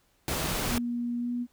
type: noise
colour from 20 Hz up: pink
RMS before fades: -30 dBFS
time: 0.28-0.78 s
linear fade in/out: 0 ms
type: tone with pitch glide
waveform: sine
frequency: 239.5 to 242.6 Hz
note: A#3 to B3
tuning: +47 to -31 cents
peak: -28 dBFS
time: 0.67-1.47 s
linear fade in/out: 50 ms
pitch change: +22 cents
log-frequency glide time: 1.18-1.31 s
effects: pink hiss -68 dBFS RMS until 1.52 s